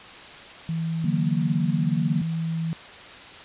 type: tone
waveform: sine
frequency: 163.4 Hz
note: E3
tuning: 15 cents flat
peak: -24 dBFS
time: 0.69-2.73 s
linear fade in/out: 0 ms
type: chord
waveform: sine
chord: D augmented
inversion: none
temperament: equal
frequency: 146.83 / 185 / 233.1 Hz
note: D3 / F#3 / A#3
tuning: 0 / 0 / 0 cents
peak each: -26 / -27 / -27 dBFS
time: 1.04-2.22 s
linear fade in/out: 5 ms
effects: white hiss -42 dBFS RMS until 3.44 s + resampled to 8000 Hz